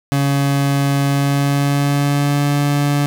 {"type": "tone with pitch glide", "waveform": "30% pulse", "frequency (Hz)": [140, 143.94], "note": ["C#3", "D3"], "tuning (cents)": [18, -34], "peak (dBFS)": -11, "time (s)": [0.12, 3.06], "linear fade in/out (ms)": 0, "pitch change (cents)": 48, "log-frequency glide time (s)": [1.08, 2.48], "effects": []}